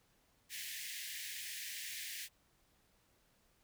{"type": "high-pass noise", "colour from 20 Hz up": "pink", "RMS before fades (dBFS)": -45, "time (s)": [0.49, 2.29], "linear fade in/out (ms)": 50, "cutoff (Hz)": 1700, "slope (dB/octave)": 96, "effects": ["pink hiss -73 dBFS RMS until 3.63 s"]}